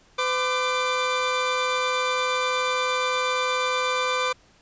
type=tone pair together; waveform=20% pulse; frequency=507 / 1185.8 Hz; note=B4 / D6; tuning=+45 / +16 cents; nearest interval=octave + minor third; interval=1471 cents; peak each=-20 dBFS; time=0.18-4.33 s; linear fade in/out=10 ms; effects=pink hiss -57 dBFS RMS until 4.61 s + resampled to 16000 Hz